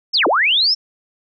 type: linear two-way sweep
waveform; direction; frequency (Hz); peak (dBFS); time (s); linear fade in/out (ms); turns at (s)
sine; down then up; 5490 to 275 to 5490; -12; 0.13-0.75; 20; 0.27
effects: none